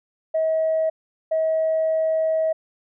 sine tone pair in turn, 639 / 639 Hz, D#5 / D#5, +46 / +46 cents, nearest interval unison, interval 0 cents, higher neither, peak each -17 dBFS, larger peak neither, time 0.34-0.9 / 1.31-2.53 s, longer second, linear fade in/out 10 ms, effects tanh soft clip ceiling -14 dBFS

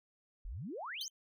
sine exponential sweep, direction up, 34.65 to 6840 Hz, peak -40 dBFS, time 0.45-1.08 s, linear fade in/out 0 ms
40% pulse tone with exponential decay, 3114 Hz, G7, 12 cents flat, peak -35 dBFS, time 1.01-1.1 s, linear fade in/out 2 ms, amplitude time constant 19 ms
effects none

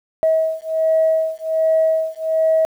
sine beating tone pair, 640 / 641.3 Hz, D#5 / E5, +49 / -48 cents, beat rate 1.3 Hz, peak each -17 dBFS, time 0.23-2.65 s, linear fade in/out 0 ms, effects tanh soft clip ceiling -7 dBFS + 8-bit

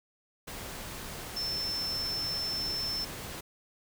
sine tone in noise, 5320 Hz, E8, 15 cents sharp, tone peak -31 dBFS, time 1.36-3.05 s, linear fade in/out 10 ms, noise pink, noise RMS -41 dBFS, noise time 0.47-3.41 s, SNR +7 dB, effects none

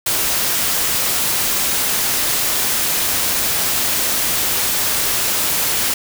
white noise, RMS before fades -18 dBFS, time 0.06-5.94 s, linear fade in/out 5 ms, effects none

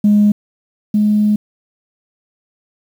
sine tone pair in turn, 207.7 / 210.1 Hz, G#3 / G#3, 0 / +20 cents, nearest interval unison, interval 20 cents, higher second, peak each -6 / -9 dBFS, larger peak first, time 0.04-0.32 / 0.94-1.36 s, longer second, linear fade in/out 5 ms, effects tanh soft clip ceiling -4 dBFS + 7-bit

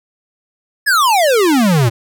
square exponential sweep, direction down, 1760 to 109.1 Hz, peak -10 dBFS, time 0.86-1.9 s, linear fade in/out 20 ms, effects none

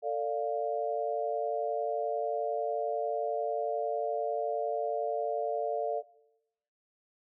sine chord, D minor, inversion second, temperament equal with one note detuned, 447.2 / 587.3 / 698.5 Hz, A4 / D5 / F5, +28 / 0 / 0 cents, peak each -33 dBFS, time 0.02-6.03 s, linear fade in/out 50 ms, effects noise-tail reverb RT60 0.8 s tail -18 dB re dry

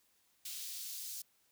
white noise with high-pass filter sweep, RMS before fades -44 dBFS, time 0.45-1.22 s, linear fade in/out 5 ms, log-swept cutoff 3300 to 5000 Hz, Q 1.2, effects white hiss -73 dBFS RMS until 1.51 s

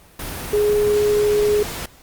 sine tone in noise, 417.1 Hz, G#4, 7 cents sharp, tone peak -14 dBFS, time 0.53-1.63 s, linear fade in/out 5 ms, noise pink, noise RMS -29 dBFS, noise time 0.19-1.86 s, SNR +12 dB, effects pink hiss -49 dBFS RMS until 2.02 s + Opus 32 kbps

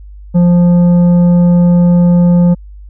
sine tone with tanh clipping, 175.1 Hz, F3, 5 cents sharp, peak -6 dBFS, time 0.34-2.55 s, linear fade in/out 20 ms, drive 8 dB, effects added 50 Hz sine -29 dBFS peak until 2.89 s

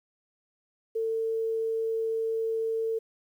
sine tone, 449 Hz, A4, 35 cents sharp, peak -26 dBFS, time 0.95-2.99 s, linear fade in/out 10 ms, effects 10-bit

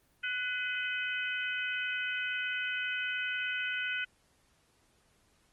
harmonic tone with a mistuned harmonic, 507 Hz, B4, 45 cents sharp, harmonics 3 / 4 / 5 / 6, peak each -34 / -41 / -37 / -41 dBFS, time 0.23-4.05 s, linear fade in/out 10 ms, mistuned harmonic 3, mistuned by -40 cents, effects pink hiss -69 dBFS RMS until 5.52 s + Opus 24 kbps

